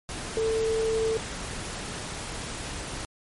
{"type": "tone in noise", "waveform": "sine", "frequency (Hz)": 445.5, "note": "A4", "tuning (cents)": 22, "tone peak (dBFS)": -23, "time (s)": [0.37, 1.17], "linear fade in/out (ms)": 0, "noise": "pink", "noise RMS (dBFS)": -35, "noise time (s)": [0.09, 3.05], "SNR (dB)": 9, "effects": ["MP3 48 kbps"]}